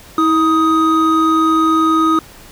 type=tone pair together; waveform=triangle; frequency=321.7 / 1251 Hz; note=E4 / D#6; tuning=-42 / +9 cents; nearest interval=2 octaves; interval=2351 cents; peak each=-11 dBFS; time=0.18-2.19 s; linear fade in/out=2 ms; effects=pink hiss -40 dBFS RMS until 2.51 s